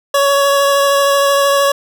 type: tone with vibrato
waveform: 25% pulse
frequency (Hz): 560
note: C#5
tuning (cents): +18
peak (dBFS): -6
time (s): 0.14-1.72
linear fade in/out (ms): 5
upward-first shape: sine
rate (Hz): 13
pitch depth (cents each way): 11
effects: none

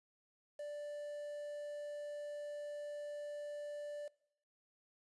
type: tone with quantisation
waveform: triangle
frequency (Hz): 587.3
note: D5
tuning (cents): 0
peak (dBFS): -40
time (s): 0.59-4.08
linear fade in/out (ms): 5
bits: 10
effects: noise-tail reverb RT60 0.7 s tail -22 dB re dry + resampled to 24000 Hz

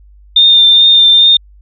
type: tone with vibrato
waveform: sine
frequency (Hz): 3614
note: A7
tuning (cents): +46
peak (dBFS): -3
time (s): 0.36-1.37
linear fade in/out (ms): 5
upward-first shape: triangle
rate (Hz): 2.4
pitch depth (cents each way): 21
effects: added 50 Hz sine -38 dBFS peak until 1.61 s

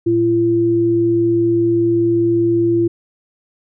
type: tone pair together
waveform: sine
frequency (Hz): 115.01 / 340.1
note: A#2 / F4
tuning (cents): -23 / -46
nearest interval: octave + perfect fifth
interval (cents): 1877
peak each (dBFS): -22 / -12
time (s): 0.06-2.88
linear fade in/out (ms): 10
effects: none

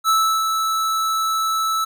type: tone with ADSR envelope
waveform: square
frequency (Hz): 1312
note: E6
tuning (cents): -9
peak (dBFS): -14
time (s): 0.04-1.85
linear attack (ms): 47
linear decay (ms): 340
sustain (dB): -5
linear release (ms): 11
effects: none

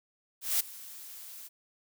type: noise with ADSR envelope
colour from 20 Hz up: blue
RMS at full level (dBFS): -26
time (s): 0.41-1.49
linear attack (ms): 190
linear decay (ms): 10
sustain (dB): -20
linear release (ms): 25
effects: none

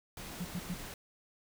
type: noise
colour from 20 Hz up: pink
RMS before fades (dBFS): -45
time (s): 0.17-0.94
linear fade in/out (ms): 2
type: tone bursts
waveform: sine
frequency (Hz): 177.2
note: F3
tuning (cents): +25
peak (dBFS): -34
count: 3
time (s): 0.4-0.741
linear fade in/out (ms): 5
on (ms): 47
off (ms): 100
effects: none

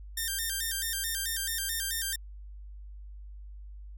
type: tone with vibrato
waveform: 5% pulse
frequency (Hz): 1696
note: G#6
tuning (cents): +36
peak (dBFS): -20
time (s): 0.17-2.16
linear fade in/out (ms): 5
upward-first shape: square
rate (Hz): 4.6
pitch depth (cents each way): 120
effects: added 50 Hz sine -42 dBFS peak until 3.97 s

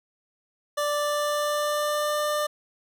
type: tone with pitch glide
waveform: 25% pulse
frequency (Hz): 587.3 to 596.9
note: D5 to D5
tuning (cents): 0 to +28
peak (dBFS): -20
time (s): 0.77-2.47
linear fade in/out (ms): 10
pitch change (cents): +28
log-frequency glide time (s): 0.94-2.19
effects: none

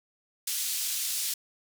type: band-pass noise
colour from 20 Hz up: white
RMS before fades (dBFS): -31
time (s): 0.47-1.34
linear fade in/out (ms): 5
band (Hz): 3400 to 13000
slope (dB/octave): 12
effects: none

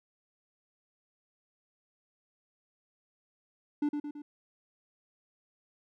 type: tone with echo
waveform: triangle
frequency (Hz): 293.7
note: D4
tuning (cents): 0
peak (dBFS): -24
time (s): 3.82-3.89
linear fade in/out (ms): 5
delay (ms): 110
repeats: 3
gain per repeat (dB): -5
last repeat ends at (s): 4.22
effects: none

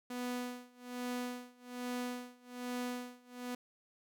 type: tone with tremolo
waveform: sawtooth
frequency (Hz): 246.9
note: B3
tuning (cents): 0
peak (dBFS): -32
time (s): 0.1-3.55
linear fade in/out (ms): 5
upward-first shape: sine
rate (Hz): 1.2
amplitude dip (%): 95
effects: none

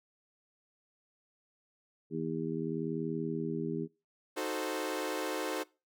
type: harmonic tone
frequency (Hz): 80.7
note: E2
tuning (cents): -36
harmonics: 2 / 3 / 4 / 5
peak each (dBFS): -38 / -38 / -38 / -38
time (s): 2.1-3.88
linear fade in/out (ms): 50
type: chord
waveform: sawtooth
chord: D# diminished seventh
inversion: none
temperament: equal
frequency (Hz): 311.1 / 370 / 440 / 523.3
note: D#4 / F#4 / A4 / C5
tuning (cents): 0 / 0 / 0 / 0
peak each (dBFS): -35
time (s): 4.36-5.64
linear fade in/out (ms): 20
effects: noise-tail reverb RT60 0.3 s tail -23 dB re dry

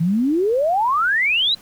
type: exponential sweep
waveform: sine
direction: up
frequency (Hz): 156.6 to 4075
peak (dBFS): -15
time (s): 0-1.55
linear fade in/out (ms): 10
effects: pink hiss -48 dBFS RMS until 1.61 s

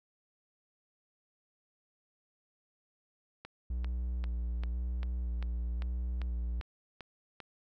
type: click train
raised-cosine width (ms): 0.3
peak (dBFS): -28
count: 11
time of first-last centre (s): 3.45-7.403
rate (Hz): 2.53
type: tone with vibrato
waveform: triangle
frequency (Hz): 60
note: B1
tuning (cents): -49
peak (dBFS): -30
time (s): 3.7-6.61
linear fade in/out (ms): 5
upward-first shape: square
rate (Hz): 0.96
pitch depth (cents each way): 27
effects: none

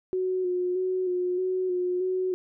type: tone with vibrato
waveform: sine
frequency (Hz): 365.7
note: F#4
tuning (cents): -20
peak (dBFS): -24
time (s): 0.13-2.34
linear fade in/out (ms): 0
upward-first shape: square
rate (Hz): 1.6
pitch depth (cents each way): 25
effects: none

